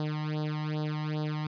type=tone with flanger; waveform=sawtooth; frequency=152.6 Hz; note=D#3; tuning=33 cents flat; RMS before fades=-32 dBFS; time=0-1.47 s; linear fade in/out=2 ms; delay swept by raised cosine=0.21 to 1.02 ms; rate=2.5 Hz; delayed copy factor=+1; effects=resampled to 11025 Hz